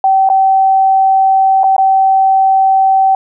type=tone with dropouts; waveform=sine; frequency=770 Hz; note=G5; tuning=31 cents flat; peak=-6 dBFS; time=0.04-3.15 s; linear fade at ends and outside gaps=2 ms; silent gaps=0.29-0.299 / 1.634-1.64 / 1.765-1.781 s; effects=none